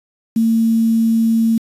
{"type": "tone with quantisation", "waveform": "sine", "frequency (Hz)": 226.4, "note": "A3", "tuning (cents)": 50, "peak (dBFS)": -11, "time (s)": [0.36, 1.58], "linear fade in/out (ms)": 5, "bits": 6, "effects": ["resampled to 32000 Hz"]}